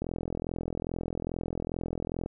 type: click train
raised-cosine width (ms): 2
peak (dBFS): -19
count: 96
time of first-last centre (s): 0.02-2.261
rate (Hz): 42.4
effects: none